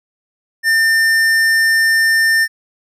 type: tone with hard clipping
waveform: sine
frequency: 1800 Hz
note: A6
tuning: 39 cents sharp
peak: -12 dBFS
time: 0.63-2.48 s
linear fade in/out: 50 ms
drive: 13 dB
effects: none